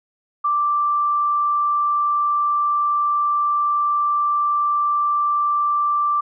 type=tone; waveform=sine; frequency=1174.7 Hz; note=D6; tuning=in tune; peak=-16 dBFS; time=0.44-6.21 s; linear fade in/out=10 ms; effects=none